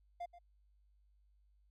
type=tone with echo; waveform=triangle; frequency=698.5 Hz; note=F5; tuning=in tune; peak=-38 dBFS; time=0.2-0.26 s; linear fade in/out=10 ms; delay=130 ms; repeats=1; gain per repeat=-14 dB; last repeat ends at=0.39 s; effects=added 50 Hz sine -67 dBFS peak until 1.7 s